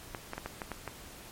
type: clicks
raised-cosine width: 0.5 ms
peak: -21 dBFS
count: 7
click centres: 0.148 / 0.334 / 0.38 / 0.46 / 0.618 / 0.717 / 0.877 s
effects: pink hiss -49 dBFS RMS until 1.31 s + MP3 64 kbps